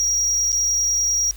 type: tone with dropouts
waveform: triangle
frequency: 5690 Hz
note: F8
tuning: 31 cents sharp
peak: -16 dBFS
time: 0-1.31 s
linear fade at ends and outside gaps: 0 ms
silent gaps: 0.52-0.528 s
effects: added 50 Hz sine -36 dBFS peak until 1.36 s + white hiss -47 dBFS RMS until 1.36 s